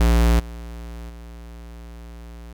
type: tone with level steps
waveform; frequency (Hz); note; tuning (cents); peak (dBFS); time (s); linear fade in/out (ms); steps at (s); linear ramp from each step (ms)
square; 58; A#1; -8; -14 / -33 / -37; 0-2.53; 5; 0.39 / 1.09; 10
effects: none